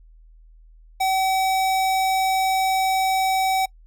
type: tone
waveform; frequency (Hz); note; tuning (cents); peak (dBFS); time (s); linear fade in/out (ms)
square; 762; G5; -49; -19; 1-3.66; 10
effects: noise-tail reverb RT60 0.1 s tail -24 dB re dry + added 40 Hz sine -46 dBFS peak until 3.86 s